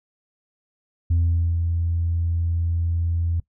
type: tone with ADSR envelope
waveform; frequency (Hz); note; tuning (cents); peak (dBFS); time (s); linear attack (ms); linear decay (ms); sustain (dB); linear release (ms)
sine; 84.4; E2; +41; -14; 1.1-3.4; 9; 460; -5; 4
effects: noise-tail reverb RT60 0.1 s tail -21 dB re dry + tanh soft clip ceiling -14 dBFS